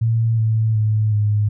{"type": "tone with pitch steps", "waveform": "sine", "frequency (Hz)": [113.9, 110.79, 107.76, 104.81], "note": ["A#2", "A2", "A2", "G#2"], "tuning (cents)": [-40, 12, -36, 16], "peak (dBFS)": -14, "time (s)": [0.01, 1.49], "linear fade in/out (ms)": 10, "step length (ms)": 370, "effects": []}